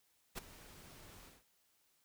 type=noise with ADSR envelope; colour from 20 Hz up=pink; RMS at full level=-40 dBFS; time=0.35-1.44 s; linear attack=31 ms; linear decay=11 ms; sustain=-17 dB; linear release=190 ms; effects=white hiss -75 dBFS RMS until 2.04 s